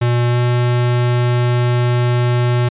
square tone with pitch glide, 120.7 to 121.96 Hz, B2 to B2, -39 to -21 cents, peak -13 dBFS, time 0.01-2.69 s, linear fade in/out 10 ms, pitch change +18 cents, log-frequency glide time 0.28-0.38 s, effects resampled to 8000 Hz

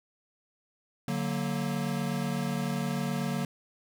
square chord, D augmented, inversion none, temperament equal with one note detuned, 145.65 / 185 / 233.1 Hz, D3 / F#3 / A#3, -14 / 0 / 0 cents, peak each -34 dBFS, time 1.08-3.45 s, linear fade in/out 2 ms, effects none

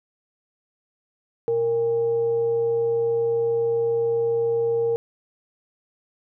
sine tone with frequency modulation, 463.7 Hz, A#4, 9 cents flat, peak -19 dBFS, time 1.48-4.96 s, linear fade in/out 0 ms, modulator 343 Hz, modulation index 0.22, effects none

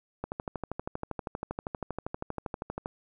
click train, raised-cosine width 1 ms, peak -19 dBFS, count 34, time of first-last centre 0.24-2.859 s, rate 12.6 Hz, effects none

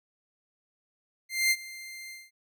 sawtooth tone with ADSR envelope, 2095 Hz, C7, 2 cents sharp, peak -17 dBFS, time 1.29-2.31 s, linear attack 220 ms, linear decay 47 ms, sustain -20 dB, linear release 200 ms, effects none

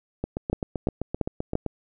two click trains, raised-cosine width 2 ms, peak -10 / -14 dBFS, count 4 / 12, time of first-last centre 0.53-1.554 / 0.24-1.663 s, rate 2.93 / 7.73 Hz, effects none

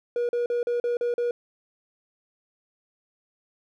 triangle tone bursts, 480 Hz, B4, 49 cents flat, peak -20 dBFS, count 7, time 0.16-1.31 s, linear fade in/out 2 ms, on 130 ms, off 40 ms, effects tanh soft clip ceiling -16 dBFS

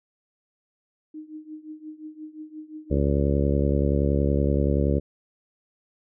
sine tone with tremolo, 309.1 Hz, D#4, 11 cents flat, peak -33 dBFS, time 1.14-2.99 s, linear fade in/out 5 ms, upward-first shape triangle, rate 5.7 Hz, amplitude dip 90%
harmonic tone, 70.6 Hz, C#2, 32 cents sharp, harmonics 1 / 2 / 3 / 4 / 5 / 6 / 7 / 8, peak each -23 / -26 / -28 / -29 / -30 / -31 / -31 / -32 dBFS, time 2.9-5 s, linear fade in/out 20 ms
effects none

